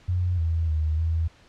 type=tone with pitch steps; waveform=sine; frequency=89.6 / 82 / 77.9 / 81.5 Hz; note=F2 / E2 / D#2 / E2; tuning=+45 / -9 / +3 / -19 cents; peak=-21 dBFS; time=0.08-1.28 s; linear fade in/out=10 ms; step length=300 ms; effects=pink hiss -55 dBFS RMS until 1.48 s + low-pass 5000 Hz 12 dB/octave